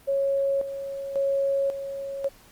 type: tone with tremolo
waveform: sine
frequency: 551 Hz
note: C#5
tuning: 11 cents flat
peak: -21 dBFS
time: 0.07-2.29 s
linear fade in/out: 20 ms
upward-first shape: square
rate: 0.92 Hz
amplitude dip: 65%
effects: pink hiss -54 dBFS RMS until 2.51 s + Opus 32 kbps